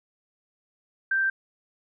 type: tone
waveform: sine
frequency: 1568 Hz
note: G6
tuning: in tune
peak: -21 dBFS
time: 1.11-1.3 s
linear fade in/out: 5 ms
effects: none